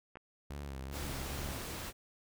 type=clicks; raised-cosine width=0.5 ms; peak=-34 dBFS; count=2; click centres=0.156 / 0.171 s
type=tone with vibrato; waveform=sawtooth; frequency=68.9 Hz; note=C#2; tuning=10 cents flat; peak=-37 dBFS; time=0.5-1.57 s; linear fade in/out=5 ms; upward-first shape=sine; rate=2.5 Hz; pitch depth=76 cents each way
type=noise; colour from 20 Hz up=pink; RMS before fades=-42 dBFS; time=0.91-1.93 s; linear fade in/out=50 ms
effects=none